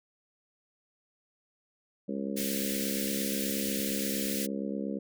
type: harmonic tone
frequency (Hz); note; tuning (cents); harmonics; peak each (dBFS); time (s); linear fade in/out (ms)
68.5; C#2; -20; 3 / 4 / 5 / 6 / 7 / 8; -34 / -37 / -41 / -43 / -41 / -42; 2.08-4.99; 10
type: band-stop noise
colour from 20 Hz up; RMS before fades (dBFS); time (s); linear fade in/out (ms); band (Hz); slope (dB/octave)
white; -35; 2.36-4.47; 20; 210 to 1600; 48
effects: none